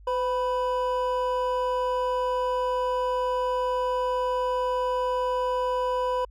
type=tone pair together; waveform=triangle; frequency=507.5 / 987.8 Hz; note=B4 / B5; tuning=+47 / 0 cents; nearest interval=octave; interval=1153 cents; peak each=-24 / -25 dBFS; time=0.07-6.25 s; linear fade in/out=5 ms; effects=added 50 Hz sine -46 dBFS peak until 6.3 s